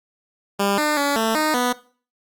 10% pulse tone with pitch steps, 199.7 / 300.9 / 284.4 / 223.2 / 308.6 / 246.8 Hz, G3 / D4 / C#4 / A3 / D#4 / B3, +32 / +42 / +45 / +25 / -14 / -1 cents, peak -10 dBFS, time 0.59-1.73 s, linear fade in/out 10 ms, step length 190 ms, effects noise-tail reverb RT60 0.4 s tail -18 dB re dry + Opus 48 kbps

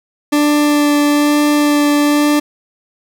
40% pulse tone with vibrato, 293.7 Hz, D4, in tune, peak -9 dBFS, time 0.32-2.4 s, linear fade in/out 10 ms, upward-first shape sine, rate 1.1 Hz, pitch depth 10 cents each way, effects 7-bit

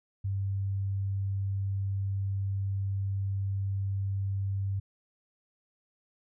sine tone, 98 Hz, G2, in tune, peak -28 dBFS, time 0.24-4.8 s, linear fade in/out 10 ms, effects none

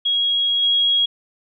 sine tone with level steps, 3302 Hz, G#7, 11 cents flat, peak -16 / -14 dBFS, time 0.05-1.06 s, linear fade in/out 10 ms, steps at 0.62 s, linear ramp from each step 10 ms, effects none

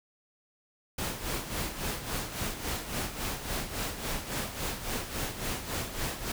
pink noise with tremolo, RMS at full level -32 dBFS, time 0.98-6.32 s, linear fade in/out 5 ms, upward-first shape sine, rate 3.6 Hz, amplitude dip 65%, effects none

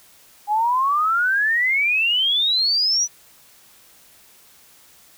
sine exponential sweep, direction up, 815 to 5990 Hz, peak -16 dBFS, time 0.47-3.08 s, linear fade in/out 50 ms, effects white hiss -51 dBFS RMS until 5.17 s

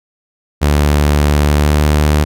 sawtooth tone with pitch glide, 73.5 to 74.91 Hz, D2 to D2, +2 to +35 cents, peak -5 dBFS, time 0.61-2.25 s, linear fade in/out 20 ms, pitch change +33 cents, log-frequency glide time 1.48-1.83 s, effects none

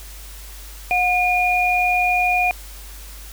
sine tone pair together, 722.7 / 2431 Hz, F#5 / D#7, -41 / -41 cents, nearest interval octave + major sixth, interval 2100 cents, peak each -18 / -18 dBFS, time 0.91-2.51 s, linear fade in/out 0 ms, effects added 50 Hz sine -36 dBFS peak until 3.32 s + white hiss -41 dBFS RMS until 3.32 s

